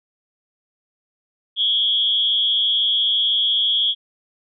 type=tone with amplitude modulation; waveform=sine; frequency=3322 Hz; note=G#7; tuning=in tune; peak=-12 dBFS; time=1.56-3.95 s; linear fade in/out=50 ms; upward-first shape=sine; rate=216 Hz; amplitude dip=80%; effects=none